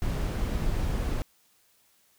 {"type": "noise", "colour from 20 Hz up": "brown", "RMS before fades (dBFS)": -28, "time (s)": [0.02, 1.22], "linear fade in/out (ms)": 0, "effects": ["white hiss -65 dBFS RMS until 2.18 s"]}